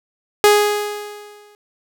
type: tone with exponential decay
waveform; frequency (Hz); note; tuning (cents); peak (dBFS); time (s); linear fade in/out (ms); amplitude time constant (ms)
sawtooth; 415.3; G#4; 0; -3; 0.44-1.55; 0; 240
effects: none